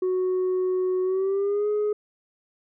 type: tone with pitch glide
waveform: sine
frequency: 369.3 to 419.3 Hz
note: F#4 to G#4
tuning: -3 to +17 cents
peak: -19 dBFS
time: 0.02-1.93 s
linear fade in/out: 5 ms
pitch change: +220 cents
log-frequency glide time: 1.03-1.68 s
effects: tanh soft clip ceiling -20 dBFS